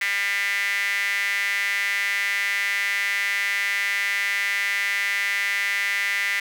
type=tone with high-pass filter; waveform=sawtooth; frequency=200 Hz; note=G3; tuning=35 cents sharp; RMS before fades=-24 dBFS; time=0.01-6.4 s; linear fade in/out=5 ms; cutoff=2000 Hz; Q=7.3; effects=none